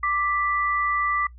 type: tone pair together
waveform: sine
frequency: 1174.7 / 1975.6 Hz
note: D6 / B6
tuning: 0 / 0 cents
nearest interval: major sixth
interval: 900 cents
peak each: -22 / -26 dBFS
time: 0.03-1.27 s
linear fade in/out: 5 ms
effects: noise-tail reverb RT60 0.1 s tail -21 dB re dry + added 60 Hz sine -42 dBFS peak until 1.38 s